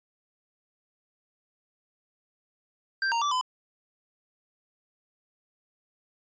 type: tone with pitch steps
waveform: square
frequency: 1573 / 929 / 1163 / 1012 Hz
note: G6 / A#5 / D6 / B5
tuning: +6 / -6 / -17 / +42 cents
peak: -25 dBFS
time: 3.02-3.412 s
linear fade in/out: 2 ms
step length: 98 ms
effects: resampled to 16000 Hz